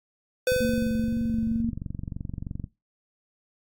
square tone with exponential decay, 506 Hz, B4, 42 cents sharp, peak -20 dBFS, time 0.47-1.62 s, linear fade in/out 2 ms, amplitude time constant 250 ms
click train, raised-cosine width 5 ms, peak -21 dBFS, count 50, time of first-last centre 0.52-2.641 s, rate 23.1 Hz
sine tone with vibrato, 227.6 Hz, A#3, 41 cents flat, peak -23 dBFS, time 0.6-1.71 s, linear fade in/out 20 ms, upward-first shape sine, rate 2.1 Hz, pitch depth 21 cents each way
effects noise-tail reverb RT60 0.2 s tail -17 dB re dry + AAC 64 kbps

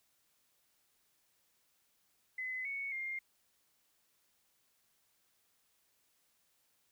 sine tone with pitch steps, 2028 / 2218 / 2117 Hz, B6 / C#7 / C7, +45 / 0 / +20 cents, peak -37 dBFS, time 2.38-3.19 s, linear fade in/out 5 ms, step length 270 ms, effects white hiss -75 dBFS RMS until 6.91 s

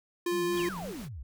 square tone, 349.2 Hz, F4, in tune, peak -28 dBFS, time 0.26-0.69 s, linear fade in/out 5 ms
sine tone with vibrato, 180.7 Hz, F#3, 41 cents flat, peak -38 dBFS, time 0.31-0.93 s, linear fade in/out 20 ms, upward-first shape sine, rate 5.7 Hz, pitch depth 130 cents each way
pink noise, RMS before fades -46 dBFS, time 0.5-1.09 s, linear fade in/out 50 ms
sine exponential sweep, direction down, 3500 to 54.9 Hz, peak -38 dBFS, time 0.57-1.23 s, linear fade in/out 5 ms
effects none

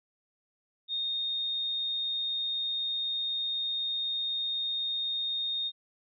sine tone, 3688 Hz, A#7, 19 cents flat, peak -29 dBFS, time 0.88-5.72 s, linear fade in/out 50 ms, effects none

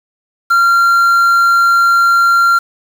triangle tone with quantisation, 1380 Hz, F6, 21 cents flat, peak -5 dBFS, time 0.5-2.59 s, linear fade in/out 10 ms, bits 5, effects none

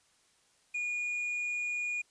triangle tone with quantisation, 2441 Hz, D#7, 34 cents flat, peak -30 dBFS, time 0.74-2.02 s, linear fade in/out 10 ms, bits 10, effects white hiss -68 dBFS RMS until 2.1 s + resampled to 22050 Hz

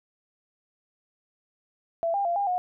sine tone with pitch steps, 669 / 800 / 689 / 805 / 724 Hz, E5 / G5 / F5 / G5 / F#5, +25 / +35 / -24 / +46 / -38 cents, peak -23 dBFS, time 2.03-2.58 s, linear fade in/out 0 ms, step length 110 ms, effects none

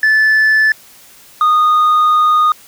sine tone pair in turn, 1744 / 1233.2 Hz, A6 / D#6, -16 / -16 cents, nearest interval tritone, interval 600 cents, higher first, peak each -5 dBFS, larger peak neither, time 0.03-0.72 / 1.41-2.52 s, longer second, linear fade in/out 2 ms, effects tanh soft clip ceiling -7 dBFS + white hiss -42 dBFS RMS until 2.67 s

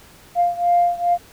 sine beating tone pair, 698.5 / 700.9 Hz, F5 / F5, 0 / +6 cents, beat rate 2.4 Hz, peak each -16 / -18 dBFS, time 0.35-1.18 s, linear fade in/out 50 ms, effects tanh soft clip ceiling -7 dBFS + pink hiss -47 dBFS RMS until 1.32 s

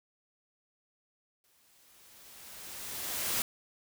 white noise with exponential growth, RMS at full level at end -30 dBFS, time 1.44-3.42 s, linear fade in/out 1 ms, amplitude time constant 430 ms, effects none

